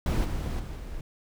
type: noise with level steps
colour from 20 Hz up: brown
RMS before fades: -24 / -30 / -36 / -38 dBFS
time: 0.06-1.01 s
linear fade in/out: 2 ms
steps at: 0.24 / 0.59 / 0.76 s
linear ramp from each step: 10 ms
effects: none